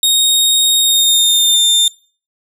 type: tone with pitch glide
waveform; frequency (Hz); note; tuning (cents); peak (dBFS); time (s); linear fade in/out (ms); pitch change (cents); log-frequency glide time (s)
sawtooth; 3729 to 3600; A#7 to A7; 0 to +39; -6; 0.03-1.88; 2; -61; 0.79-1.58
effects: noise-tail reverb RT60 0.4 s tail -21 dB re dry